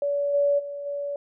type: tone with level steps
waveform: sine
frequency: 571 Hz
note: D5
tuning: 49 cents flat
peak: -22 / -18 / -31 / -27 dBFS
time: 0.02-1.16 s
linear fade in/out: 2 ms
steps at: 0.33 / 0.58 / 0.85 s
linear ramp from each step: 20 ms
effects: none